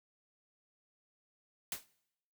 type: noise with exponential decay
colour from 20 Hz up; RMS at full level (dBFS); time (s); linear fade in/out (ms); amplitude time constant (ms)
white; -34; 1.72-1.86; 2; 29
effects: noise-tail reverb RT60 0.8 s tail -22 dB re dry